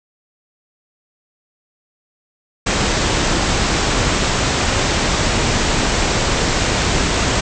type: low-pass noise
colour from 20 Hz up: pink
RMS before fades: -17 dBFS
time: 2.66-7.41 s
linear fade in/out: 10 ms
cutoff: 8000 Hz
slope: 96 dB/octave
effects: none